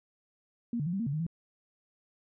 sine tone with pitch steps, 235.8 / 147.8 / 172.8 / 194.8 / 231.3 / 140.2 / 154 / 166.7 Hz, A#3 / D3 / F3 / G3 / A#3 / C#3 / D#3 / E3, +20 / +11 / -18 / -11 / -13 / +20 / -17 / +20 cents, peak -29 dBFS, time 0.73-1.266 s, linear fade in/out 2 ms, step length 67 ms, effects none

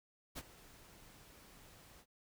pink noise with ADSR envelope, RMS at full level -43 dBFS, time 0.35-2.06 s, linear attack 26 ms, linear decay 42 ms, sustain -17 dB, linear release 66 ms, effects noise-tail reverb RT60 0.1 s tail -26 dB re dry

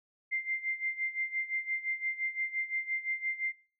sine tone with tremolo, 2093 Hz, C7, in tune, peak -28 dBFS, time 0.31-3.53 s, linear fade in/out 20 ms, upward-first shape sine, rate 5.8 Hz, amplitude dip 80%, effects noise-tail reverb RT60 0.4 s tail -21 dB re dry

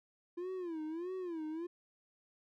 triangle tone with vibrato, 340.5 Hz, F4, 44 cents flat, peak -36 dBFS, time 0.37-1.67 s, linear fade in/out 10 ms, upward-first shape sine, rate 1.6 Hz, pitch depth 170 cents each way, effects none

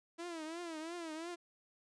sawtooth tone with vibrato, 329.6 Hz, E4, in tune, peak -38 dBFS, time 0.18-1.36 s, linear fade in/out 20 ms, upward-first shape triangle, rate 2.9 Hz, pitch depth 130 cents each way, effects resampled to 22050 Hz

